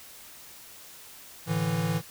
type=chord; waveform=square; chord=A suspended fourth; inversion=none; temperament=equal; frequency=110 / 146.83 / 164.81 Hz; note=A2 / D3 / E3; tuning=0 / 0 / 0 cents; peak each=-33 / -33 / -28 dBFS; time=1.46-2.02 s; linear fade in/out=50 ms; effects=white hiss -48 dBFS RMS until 2.1 s